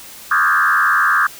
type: tone with frequency modulation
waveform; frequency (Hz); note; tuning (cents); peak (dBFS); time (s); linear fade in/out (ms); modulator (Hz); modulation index
sine; 1410; F6; +16; -11; 0.31-1.27; 5; 80.3; 3.5
effects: white hiss -37 dBFS RMS until 1.39 s